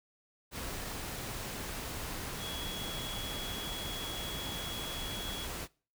sine tone in noise, 3346 Hz, G#7, 12 cents sharp, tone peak -41 dBFS, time 2.38-5.48 s, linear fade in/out 50 ms, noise pink, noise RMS -40 dBFS, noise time 0.51-5.68 s, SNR -4 dB, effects noise-tail reverb RT60 0.4 s tail -24 dB re dry

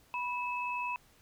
sine tone pair together, 983.3 / 2595 Hz, B5 / E7, -8 / -28 cents, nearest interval octave + perfect fourth, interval 1680 cents, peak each -34 / -37 dBFS, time 0.14-0.96 s, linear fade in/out 0 ms, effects pink hiss -64 dBFS RMS until 1.21 s

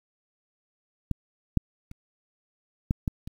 clicks, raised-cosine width 5 ms, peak -14 / -8 / -30 / -11 / -13 / -25 dBFS, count 6, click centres 1.113 / 1.573 / 1.914 / 2.909 / 3.078 / 3.275 s, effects 8-bit

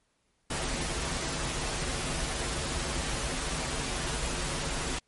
pink noise with comb filter, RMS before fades -32 dBFS, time 0.5-4.99 s, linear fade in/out 5 ms, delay 9.9 ms, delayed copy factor -0.65, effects pink hiss -73 dBFS RMS until 5.07 s + MP3 48 kbps

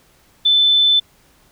sine tone, 3520 Hz, A7, in tune, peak -10 dBFS, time 0.45-1 s, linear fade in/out 10 ms, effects pink hiss -54 dBFS RMS until 1.51 s

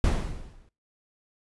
brown noise with exponential decay, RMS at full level -18 dBFS, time 0.04-0.69 s, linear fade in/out 2 ms, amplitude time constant 140 ms, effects noise-tail reverb RT60 0.3 s tail -23 dB re dry + resampled to 24000 Hz

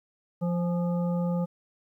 harmonic tone with a mistuned harmonic, 174.61 Hz, F3, in tune, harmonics 1 / 3 / 5 / 7, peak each -25 / -33 / -41 / -45 dBFS, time 0.41-1.46 s, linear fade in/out 20 ms, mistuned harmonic 5, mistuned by -50 cents, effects 11-bit

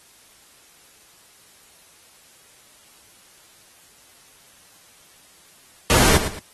pink noise with echo, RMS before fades -17 dBFS, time 5.9-6.17 s, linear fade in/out 0 ms, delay 110 ms, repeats 2, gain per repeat -10 dB, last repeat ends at 6.39 s, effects white hiss -52 dBFS RMS until 6.53 s + AAC 32 kbps

